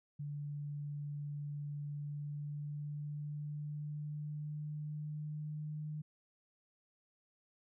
sine tone with pitch glide, 145.7 to 152.06 Hz, D3 to D#3, -13 to -39 cents, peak -39 dBFS, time 0.19-6.02 s, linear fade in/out 10 ms, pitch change +74 cents, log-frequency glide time 1.9-5.89 s, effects none

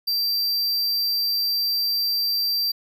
square tone, 4699 Hz, D8, in tune, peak -21 dBFS, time 0.07-2.72 s, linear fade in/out 10 ms, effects none

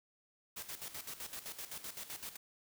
white noise with tremolo, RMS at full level -44 dBFS, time 0.56-2.37 s, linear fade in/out 10 ms, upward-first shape square, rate 7.8 Hz, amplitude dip 70%, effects none

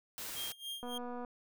white noise, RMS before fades -43 dBFS, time 0.18-0.52 s, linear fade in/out 0 ms
45% pulse tone with tremolo, 3217 Hz, G7, 44 cents sharp, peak -38 dBFS, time 0.36-0.98 s, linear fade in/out 5 ms, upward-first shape sine, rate 3.6 Hz, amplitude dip 90%
click train, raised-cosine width 1 ms, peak -31 dBFS, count 103, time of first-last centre 0.83-1.248 s, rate 244 Hz
effects none

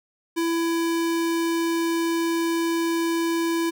square tone, 333.3 Hz, E4, 19 cents sharp, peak -22 dBFS, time 0.36-3.71 s, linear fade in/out 20 ms, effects none

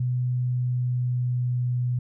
sine tone with pitch glide, 124.9 to 123.61 Hz, B2 to B2, +20 to +2 cents, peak -22 dBFS, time 0-1.99 s, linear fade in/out 5 ms, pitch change -18 cents, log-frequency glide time 0.2-1.67 s, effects none

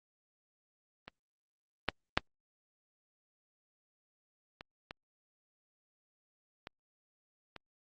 clicks, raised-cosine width 0.3 ms, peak -28 / -12 / -8 / -29 / -26 / -26 / -29 dBFS, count 7, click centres 1.08 / 1.887 / 2.175 / 4.609 / 4.909 / 6.671 / 7.563 s, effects Opus 32 kbps

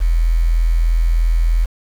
sine tone with quantisation, 41.55 Hz, E1, 15 cents sharp, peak -11 dBFS, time 0-1.66 s, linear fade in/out 20 ms, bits 6, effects none

